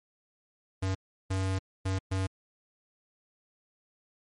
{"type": "tone bursts at uneven times", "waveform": "square", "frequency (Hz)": 95.1, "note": "F#2", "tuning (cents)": 48, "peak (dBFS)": -28, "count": 4, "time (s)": [[0.82, 0.95], [1.3, 1.59], [1.85, 1.99], [2.11, 2.27]], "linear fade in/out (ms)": 10, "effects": ["MP3 48 kbps"]}